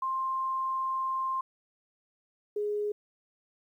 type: tone pair in turn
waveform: sine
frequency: 1054 / 416.1 Hz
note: C6 / G#4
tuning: +12 / +3 cents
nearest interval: octave + major third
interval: 1609 cents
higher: first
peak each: -28 dBFS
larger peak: neither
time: 0.02-1.41 / 2.56-2.92 s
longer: first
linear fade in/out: 5 ms
effects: 11-bit